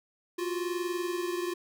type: tone pair together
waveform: square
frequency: 349.2 / 370 Hz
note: F4 / F#4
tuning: 0 / 0 cents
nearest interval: minor second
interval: 100 cents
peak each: -32 / -37 dBFS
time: 0.38-1.54 s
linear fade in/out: 10 ms
effects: none